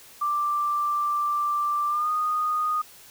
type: tone with pitch glide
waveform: sine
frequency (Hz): 1178 to 1235.1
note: D6 to D#6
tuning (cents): +5 to -13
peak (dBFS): -22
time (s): 0.21-2.82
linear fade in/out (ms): 10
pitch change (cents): +82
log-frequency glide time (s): 1.88-2.1
effects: white hiss -49 dBFS RMS until 3.1 s